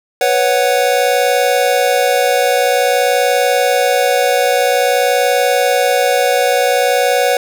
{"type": "chord", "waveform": "square", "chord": "B suspended second", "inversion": "none", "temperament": "equal", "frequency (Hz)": [493.9, 554.4, 740], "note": ["B4", "C#5", "F#5"], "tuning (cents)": [0, 0, 0], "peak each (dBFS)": -16, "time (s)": [0.21, 7.37], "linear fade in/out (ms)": 2, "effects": []}